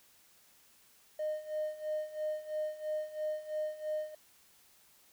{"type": "tone with tremolo", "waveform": "triangle", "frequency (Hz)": 614, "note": "D#5", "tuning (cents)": -23, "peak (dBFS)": -28, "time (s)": [1.19, 4.15], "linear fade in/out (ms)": 5, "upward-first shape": "sine", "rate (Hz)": 3, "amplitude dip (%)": 85, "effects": ["tanh soft clip ceiling -28 dBFS", "white hiss -64 dBFS RMS until 5.12 s"]}